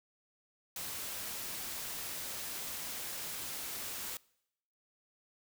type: noise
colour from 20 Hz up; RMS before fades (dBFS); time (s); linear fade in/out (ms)
white; -41; 0.76-4.17; 2
effects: noise-tail reverb RT60 0.8 s tail -24 dB re dry